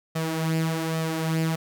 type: tone with flanger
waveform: sawtooth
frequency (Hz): 161.4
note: E3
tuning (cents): -36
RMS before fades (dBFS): -26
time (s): 0.15-1.56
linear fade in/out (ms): 10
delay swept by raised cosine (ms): 1.6 to 5.8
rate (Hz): 1.2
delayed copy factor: +0.55
effects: none